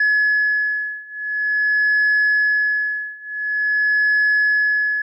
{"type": "beating tone pair", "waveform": "sine", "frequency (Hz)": [1700, 1700.47], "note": ["G#6", "G#6"], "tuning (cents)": [40, 40], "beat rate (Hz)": 0.47, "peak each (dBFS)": [-18, -17], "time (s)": [0, 5.02], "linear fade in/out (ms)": 5, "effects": ["tanh soft clip ceiling -11 dBFS"]}